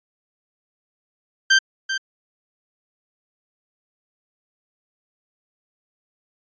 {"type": "tone with echo", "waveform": "sawtooth", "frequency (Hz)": 1568, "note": "G6", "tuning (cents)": 0, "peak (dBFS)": -8, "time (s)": [1.5, 1.59], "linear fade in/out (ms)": 10, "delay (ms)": 390, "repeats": 1, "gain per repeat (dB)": -10, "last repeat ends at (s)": 1.98, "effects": ["resampled to 16000 Hz"]}